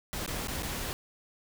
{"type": "noise with dropouts", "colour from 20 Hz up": "pink", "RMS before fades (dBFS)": -35, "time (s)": [0.13, 0.93], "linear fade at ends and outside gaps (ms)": 0, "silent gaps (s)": [[0.262, 0.277], [0.473, 0.483], [0.624, 0.631]], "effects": []}